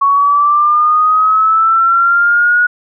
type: linear sweep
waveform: sine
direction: up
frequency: 1108 to 1459 Hz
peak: -7 dBFS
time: 0.01-2.67 s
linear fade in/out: 10 ms
effects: none